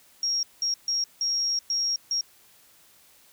sine tone bursts at uneven times, 5590 Hz, F8, 1 cent sharp, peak -23 dBFS, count 6, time 0.23-0.43 / 0.62-0.74 / 0.88-1.04 / 1.21-1.59 / 1.7-1.96 / 2.11-2.21 s, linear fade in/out 2 ms, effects white hiss -57 dBFS RMS until 3.32 s

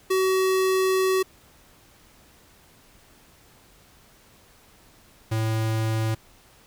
square tone pair in turn, 377.4 / 110.91 Hz, F#4 / A2, +34 / +14 cents, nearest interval octave + major sixth, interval 2120 cents, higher first, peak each -20 / -23 dBFS, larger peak first, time 0.1-1.23 / 5.31-6.15 s, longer first, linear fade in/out 10 ms, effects pink hiss -55 dBFS RMS until 6.66 s

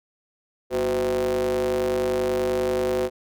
square ring-modulated tone, 69.3 Hz, C#2, in tune, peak -19 dBFS, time 0.7-3.1 s, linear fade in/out 50 ms, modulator 441 Hz, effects none

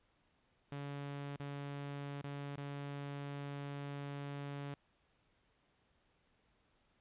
sawtooth tone with dropouts, 142 Hz, C#3, 42 cents sharp, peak -38 dBFS, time 0.72-4.74 s, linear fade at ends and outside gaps 2 ms, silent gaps 1.363-1.399 / 2.216-2.241 / 2.56-2.576 s, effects pink hiss -75 dBFS RMS until 7 s + resampled to 8000 Hz

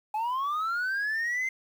sine linear sweep, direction up, 838 to 2093 Hz, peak -24 dBFS, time 0.14-1.49 s, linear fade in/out 5 ms, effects tanh soft clip ceiling -26 dBFS + 9-bit

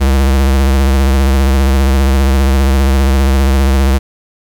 square tone with vibrato, 67.3 Hz, C2, 49 cents sharp, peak -8 dBFS, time 0-3.99 s, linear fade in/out 20 ms, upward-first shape triangle, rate 15 Hz, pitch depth 75 cents each way, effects 8-bit

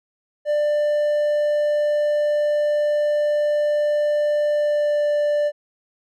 triangle tone with pitch glide, 593 to 589.6 Hz, D5 to D5, +17 to +7 cents, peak -15 dBFS, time 0.45-5.52 s, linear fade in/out 50 ms, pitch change -10 cents, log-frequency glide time 4.5-5.07 s, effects none

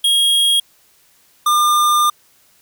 square tone pair in turn, 3273 / 1202.1 Hz, G#7 / D6, -26 / +40 cents, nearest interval octave + perfect fourth, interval 1734 cents, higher first, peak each -12 dBFS, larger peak neither, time 0.04-0.6 / 1.46-2.1 s, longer second, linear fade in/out 5 ms, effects white hiss -54 dBFS RMS until 2.61 s

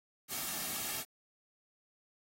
white noise with comb filter, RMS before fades -38 dBFS, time 0.28-1.05 s, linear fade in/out 50 ms, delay 2 ms, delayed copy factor -0.55, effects AAC 48 kbps

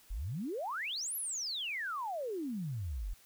sine exponential two-way sweep, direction up then down, 38.89 to 12000 to 38.89 Hz, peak -35 dBFS, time 0.1-3.14 s, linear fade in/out 10 ms, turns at 1.16 s, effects white hiss -62 dBFS RMS until 3.25 s

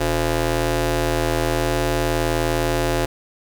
15% pulse ring-modulated tone, 160.2 Hz, E3, 49 cents flat, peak -9 dBFS, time 0-3.06 s, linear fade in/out 10 ms, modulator 200 Hz, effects none

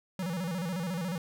square tone with vibrato, 176 Hz, F3, 14 cents sharp, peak -32 dBFS, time 0.19-1.18 s, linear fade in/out 2 ms, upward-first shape square, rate 14 Hz, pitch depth 120 cents each way, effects none

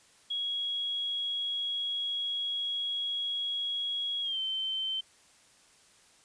sine tone with pitch glide, 3318 to 3096 Hz, G#7 to G7, -2 to -22 cents, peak -30 dBFS, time 0.3-5.01 s, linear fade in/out 10 ms, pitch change -120 cents, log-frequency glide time 4.22-4.39 s, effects white hiss -61 dBFS RMS until 6.24 s + resampled to 22050 Hz

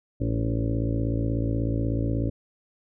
harmonic tone with a mistuned harmonic, 56.4 Hz, A1, 44 cents sharp, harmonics 1 / 2 / 3 / 4 / 5 / 6 / 7 / 8 / 9 / 10, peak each -29 / -26 / -39 / -36 / -30 / -36 / -40 / -41 / -39 / -39 dBFS, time 0.2-2.3 s, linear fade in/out 10 ms, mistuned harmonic 6, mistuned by -43 cents, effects none

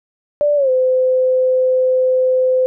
sine tone with pitch glide, 586 to 513.1 Hz, D5 to C5, -4 to -34 cents, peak -11 dBFS, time 0.41-2.66 s, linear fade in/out 0 ms, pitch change -230 cents, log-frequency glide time 0.56-0.7 s, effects none

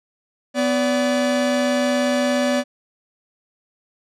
45% pulse tone pair together, 249.7 / 577 Hz, B3 / D5, +19 / -31 cents, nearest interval octave + minor third, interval 1450 cents, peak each -20 dBFS, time 0.54-2.64 s, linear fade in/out 50 ms, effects low-pass 8000 Hz 12 dB/octave

